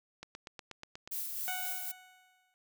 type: click train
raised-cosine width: 0.2 ms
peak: -27 dBFS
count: 8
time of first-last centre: 0.23-1.075 s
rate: 8.28 Hz
type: noise with tremolo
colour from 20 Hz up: violet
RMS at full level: -37 dBFS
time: 1.11-1.92 s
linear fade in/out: 10 ms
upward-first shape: sine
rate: 3.9 Hz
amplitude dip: 35%
type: tone with exponential decay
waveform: 15% pulse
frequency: 740 Hz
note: F#5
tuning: in tune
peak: -28 dBFS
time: 1.48-2.54 s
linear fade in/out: 0 ms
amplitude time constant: 230 ms
effects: none